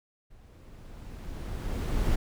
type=noise with level ramp; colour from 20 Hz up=brown; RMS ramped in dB=-54 to -25 dBFS; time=0.3-2.16 s; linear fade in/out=10 ms; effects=none